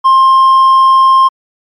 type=tone with hard clipping; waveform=sine; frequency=1059 Hz; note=C6; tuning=21 cents sharp; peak=-4 dBFS; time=0.04-1.29 s; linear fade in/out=20 ms; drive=2 dB; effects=MP3 48 kbps